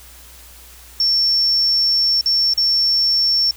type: tone with dropouts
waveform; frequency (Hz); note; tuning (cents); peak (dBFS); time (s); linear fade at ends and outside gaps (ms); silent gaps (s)
sine; 5440; F8; -46; -13; 1-3.51; 2; 2.211-2.259 / 2.537-2.576
effects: added 60 Hz sine -44 dBFS peak until 3.56 s + white hiss -43 dBFS RMS until 3.56 s

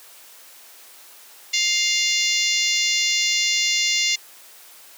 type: harmonic tone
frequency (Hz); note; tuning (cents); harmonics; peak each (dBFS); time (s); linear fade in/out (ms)
701; F5; +6; 3 / 4 / 5 / 6 / 7 / 8 / 9 / 10; -24 / -25 / -26 / -27 / -27 / -28 / -29 / -29; 1.53-4.16; 10
effects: white hiss -46 dBFS RMS until 4.97 s + high-pass 400 Hz 12 dB/octave

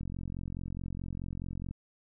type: click train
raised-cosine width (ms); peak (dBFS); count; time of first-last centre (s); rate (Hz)
5; -26; 77; 0.01-1.71; 44.7
effects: none

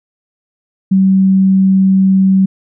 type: tone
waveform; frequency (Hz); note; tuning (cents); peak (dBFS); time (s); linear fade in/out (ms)
sine; 191.2; G3; -43; -6; 0.91-2.46; 10
effects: none

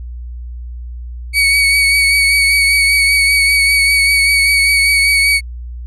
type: tone with vibrato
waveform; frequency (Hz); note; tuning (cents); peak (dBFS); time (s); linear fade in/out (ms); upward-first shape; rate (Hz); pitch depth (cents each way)
35% pulse; 2242; C#7; +19; -7; 1.33-5.41; 50; triangle; 5.1; 29
effects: added 60 Hz sine -24 dBFS peak until 5.86 s + resampled to 32000 Hz

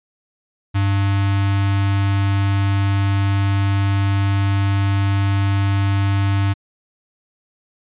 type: tone with notch filter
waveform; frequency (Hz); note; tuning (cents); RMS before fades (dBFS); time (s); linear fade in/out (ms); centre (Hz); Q
square; 98.9; G2; +16; -17; 0.74-6.54; 20; 480; 1.1
effects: resampled to 8000 Hz

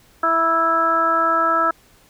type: harmonic tone with a mistuned harmonic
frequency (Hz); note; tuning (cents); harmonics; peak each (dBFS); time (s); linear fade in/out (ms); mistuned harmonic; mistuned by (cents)
329.6; E4; 0; 1 / 2 / 3 / 4 / 5; -28 / -23 / -26 / -16 / -26; 0.23-1.71; 5; 3; -15
effects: pink hiss -53 dBFS RMS until 2.09 s

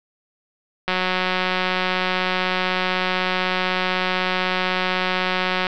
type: click train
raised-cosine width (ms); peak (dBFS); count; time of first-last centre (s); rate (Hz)
0.3; -5; 882; 0.88-5.668; 184
effects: low-pass 5000 Hz 12 dB/octave

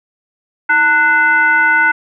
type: tone with frequency modulation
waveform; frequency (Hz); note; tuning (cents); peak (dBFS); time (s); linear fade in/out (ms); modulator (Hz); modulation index
sine; 1480; F#6; 0; -8; 0.69-1.92; 10; 578; 0.83
effects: none

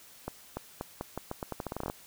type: accelerating click train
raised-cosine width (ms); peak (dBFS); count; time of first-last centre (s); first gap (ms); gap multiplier
1; -20; 17; 0.28-1.899; 290; 0.83
effects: white hiss -54 dBFS RMS until 2.06 s

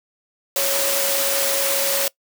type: tone in noise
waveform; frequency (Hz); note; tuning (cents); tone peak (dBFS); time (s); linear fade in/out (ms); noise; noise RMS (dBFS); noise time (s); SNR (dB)
sine; 553; C#5; -4; -24; 0.56-2.08; 2; white; -21; 0.56-2.08; -6
effects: noise-tail reverb RT60 0.1 s tail -22 dB re dry + high-pass 300 Hz 12 dB/octave

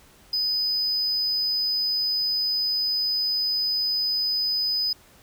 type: tone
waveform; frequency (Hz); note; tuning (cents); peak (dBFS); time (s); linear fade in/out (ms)
sine; 5000; D#8; +8; -19; 0.33-4.93; 5
effects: tanh soft clip ceiling -21 dBFS + pink hiss -54 dBFS RMS until 5.22 s

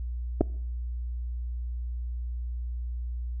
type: clicks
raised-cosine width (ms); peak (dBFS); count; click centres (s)
2; -9; 2; 0.409 / 0.412
effects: noise-tail reverb RT60 0.7 s tail -24 dB re dry + added 60 Hz sine -30 dBFS peak until 3.4 s

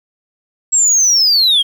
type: linear sweep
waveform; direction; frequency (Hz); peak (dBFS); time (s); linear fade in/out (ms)
sine; down; 7710 to 3150; -6; 0.72-1.63; 20
effects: tanh soft clip ceiling -7 dBFS + 7-bit

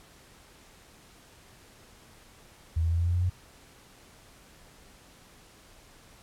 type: tone with pitch steps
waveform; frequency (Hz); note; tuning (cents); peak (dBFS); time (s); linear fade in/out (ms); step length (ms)
sine; 81.3 / 82.72 / 84.17 / 85.64 / 87.14 / 88.66 / 90.21; E2 / E2 / E2 / F2 / F2 / F2 / F#2; -23 / +7 / +37 / -33 / -3 / +27 / -43; -23; 2.76-3.299; 10; 77
effects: pink hiss -55 dBFS RMS until 6.22 s + low-pass 12000 Hz 12 dB/octave

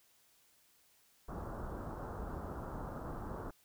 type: low-pass noise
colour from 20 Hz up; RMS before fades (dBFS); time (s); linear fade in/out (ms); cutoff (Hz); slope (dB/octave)
pink; -43; 1.28-3.51; 10; 1400; 48
effects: white hiss -69 dBFS RMS until 3.64 s

